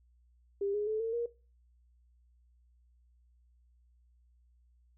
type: tone with pitch steps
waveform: sine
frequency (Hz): 399.3 / 416.3 / 433.9 / 452.4 / 471.6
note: G4 / G#4 / A4 / A4 / A#4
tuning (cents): +32 / +4 / -24 / +48 / +20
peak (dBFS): -30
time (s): 0.61-1.26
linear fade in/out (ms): 5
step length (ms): 130
effects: noise-tail reverb RT60 0.3 s tail -18 dB re dry + added 60 Hz sine -63 dBFS peak until 4.97 s